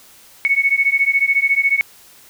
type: beating tone pair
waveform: sine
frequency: 2207 / 2221 Hz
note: C#7 / C#7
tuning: -8 / +3 cents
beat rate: 14 Hz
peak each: -16 dBFS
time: 0.45-1.81 s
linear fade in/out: 0 ms
effects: white hiss -46 dBFS RMS until 2.29 s